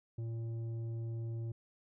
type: tone with tanh clipping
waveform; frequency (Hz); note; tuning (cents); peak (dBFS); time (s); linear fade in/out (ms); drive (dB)
sine; 114.7; A#2; -28; -38; 0.18-1.52; 5; 8
effects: none